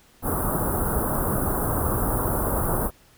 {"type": "band-stop noise", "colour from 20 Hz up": "pink", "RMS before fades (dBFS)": -24, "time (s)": [0.22, 2.91], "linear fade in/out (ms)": 50, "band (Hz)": [1400, 9800], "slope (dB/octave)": 48, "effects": ["pink hiss -56 dBFS RMS until 3.17 s"]}